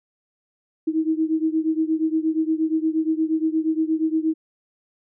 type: beating tone pair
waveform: sine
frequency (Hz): 315.1 / 323.6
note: D#4 / E4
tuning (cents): +22 / -32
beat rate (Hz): 8.5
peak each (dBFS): -21 / -23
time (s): 0.87-4.34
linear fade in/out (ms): 10
effects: none